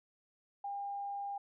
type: tone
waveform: sine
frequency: 803 Hz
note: G5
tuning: 41 cents sharp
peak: -37 dBFS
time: 0.64-1.38 s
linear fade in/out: 5 ms
effects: none